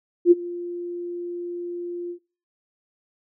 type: tone with ADSR envelope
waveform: sine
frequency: 349.2 Hz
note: F4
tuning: in tune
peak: -7 dBFS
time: 0.25-2.19 s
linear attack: 63 ms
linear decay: 26 ms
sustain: -21 dB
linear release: 87 ms
effects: noise-tail reverb RT60 0.4 s tail -21 dB re dry